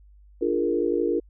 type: chord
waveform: sine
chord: Bb dominant seventh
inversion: first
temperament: equal with one note detuned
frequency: 296.4 / 349.2 / 415.3 / 466.2 Hz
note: D4 / F4 / Ab4 / Bb4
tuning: +16 / 0 / 0 / 0 cents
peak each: -28 / -25 / -28 / -26 dBFS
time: 0.41-1.2 s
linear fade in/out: 10 ms
effects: added 50 Hz sine -49 dBFS peak until 1.29 s